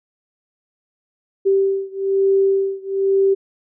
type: beating tone pair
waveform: sine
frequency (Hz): 389.4 / 390.5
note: G4 / G4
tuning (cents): -12 / -7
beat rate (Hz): 1.1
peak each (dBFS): -17 / -18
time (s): 1.45-3.35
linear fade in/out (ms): 20
effects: none